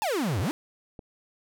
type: exponential two-way sweep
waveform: 45% pulse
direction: down then up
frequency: 927 to 84.1 to 342.4 Hz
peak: -25 dBFS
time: 0.02-0.51 s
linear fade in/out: 0 ms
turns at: 0.4 s
type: click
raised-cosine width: 2 ms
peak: -28 dBFS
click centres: 0.992 s
effects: none